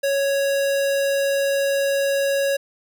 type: tone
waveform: square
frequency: 554.4 Hz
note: C#5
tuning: in tune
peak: -19 dBFS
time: 0.03-2.57 s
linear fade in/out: 10 ms
effects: none